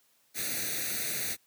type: noise with comb filter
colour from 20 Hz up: white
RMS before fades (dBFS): -33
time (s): 0.34-1.37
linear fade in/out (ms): 50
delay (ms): 0.48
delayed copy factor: +0.85
effects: white hiss -68 dBFS RMS until 1.46 s + high-pass 100 Hz 12 dB/octave